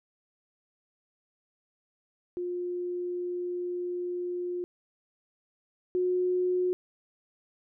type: tone pair in turn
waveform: sine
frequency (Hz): 355.3 / 363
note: F4 / F#4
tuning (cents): +30 / -33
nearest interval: unison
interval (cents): 37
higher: second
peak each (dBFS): -30 / -24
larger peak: second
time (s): 2.37-4.64 / 5.95-6.73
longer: first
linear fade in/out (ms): 0
effects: none